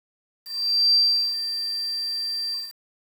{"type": "tone with ADSR envelope", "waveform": "sine", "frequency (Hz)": 4699, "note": "D8", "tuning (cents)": 0, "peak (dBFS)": -14, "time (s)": [0.44, 2.74], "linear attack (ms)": 500, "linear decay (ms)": 400, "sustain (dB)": -11, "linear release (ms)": 200, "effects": ["7-bit"]}